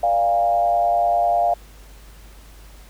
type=tone with frequency modulation; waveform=sine; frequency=698.5 Hz; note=F5; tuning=in tune; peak=-15 dBFS; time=0.03-1.54 s; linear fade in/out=5 ms; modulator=110 Hz; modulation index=0.73; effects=added 50 Hz sine -42 dBFS peak until 2.89 s + pink hiss -49 dBFS RMS until 2.89 s